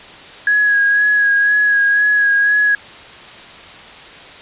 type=tone with vibrato; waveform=sine; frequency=1661.2 Hz; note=G#6; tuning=in tune; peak=-10 dBFS; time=0.47-2.75 s; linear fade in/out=2 ms; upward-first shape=sine; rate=2 Hz; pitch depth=25 cents each way; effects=white hiss -36 dBFS RMS until 4.41 s + resampled to 8000 Hz